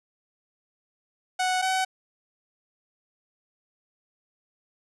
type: tone pair in turn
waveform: sawtooth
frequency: 740 / 754.2 Hz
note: F#5 / F#5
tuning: 0 / +33 cents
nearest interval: unison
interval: 33 cents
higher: second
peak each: -19 dBFS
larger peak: neither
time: 1.39-1.62 / 1.62-1.85 s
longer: neither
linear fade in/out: 10 ms
effects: resampled to 24000 Hz